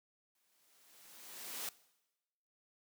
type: noise with exponential growth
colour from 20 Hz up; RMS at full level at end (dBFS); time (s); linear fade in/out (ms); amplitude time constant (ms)
white; -40; 0.35-1.69; 2; 290
effects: noise-tail reverb RT60 1.0 s tail -20 dB re dry + high-pass 200 Hz 12 dB/octave